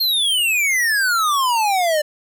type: exponential sweep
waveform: square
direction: down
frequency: 4297 to 587.3 Hz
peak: -16 dBFS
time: 0-2.02 s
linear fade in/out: 10 ms
effects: none